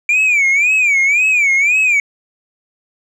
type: tone with vibrato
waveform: sine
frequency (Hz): 2349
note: D7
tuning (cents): 0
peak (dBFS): -7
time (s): 0.09-2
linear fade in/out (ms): 2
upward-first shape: sine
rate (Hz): 1.9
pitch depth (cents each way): 160
effects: tanh soft clip ceiling -9 dBFS